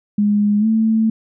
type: tone with pitch glide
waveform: sine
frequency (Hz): 206.8 to 221.6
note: G#3 to A3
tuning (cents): -7 to +13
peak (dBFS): -12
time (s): 0.18-1.1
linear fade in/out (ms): 5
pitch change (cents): +120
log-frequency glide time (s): 0.59-0.66
effects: none